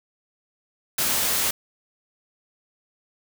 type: noise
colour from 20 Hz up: white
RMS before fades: -23 dBFS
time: 0.98-1.51 s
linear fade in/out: 5 ms
effects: none